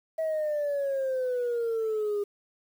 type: exponential sweep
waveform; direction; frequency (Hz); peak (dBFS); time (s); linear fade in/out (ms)
sine; down; 647 to 405; -24; 0.18-2.24; 10
effects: tanh soft clip ceiling -24 dBFS + 9-bit